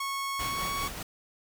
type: tone with pitch glide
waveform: sawtooth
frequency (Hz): 1100 to 1116.6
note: C#6 to C#6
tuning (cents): -14 to +12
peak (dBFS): -27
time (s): 0-0.88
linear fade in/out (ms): 5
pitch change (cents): +26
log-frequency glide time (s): 0.41-0.68
type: noise with tremolo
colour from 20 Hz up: pink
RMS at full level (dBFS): -36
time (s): 0.39-1.03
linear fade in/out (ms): 5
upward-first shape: sine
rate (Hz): 5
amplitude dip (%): 40
effects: none